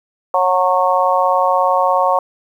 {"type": "harmonic tone", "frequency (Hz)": 183.1, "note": "F#3", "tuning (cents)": -18, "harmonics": [3, 4, 5, 6], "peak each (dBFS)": [-17, -17, -17, -17], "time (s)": [0.34, 2.19], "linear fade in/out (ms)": 2, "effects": ["8-bit"]}